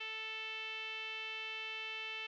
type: tone with low-pass filter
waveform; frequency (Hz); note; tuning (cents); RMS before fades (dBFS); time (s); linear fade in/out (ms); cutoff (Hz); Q
5% pulse; 440; A4; 0; -43; 0-2.27; 10; 2800; 5.3
effects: none